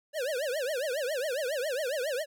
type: tone with vibrato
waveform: square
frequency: 554.4 Hz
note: C#5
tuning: in tune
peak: -30 dBFS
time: 0.13-2.26 s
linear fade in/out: 50 ms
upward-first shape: triangle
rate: 7.3 Hz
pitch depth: 290 cents each way
effects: none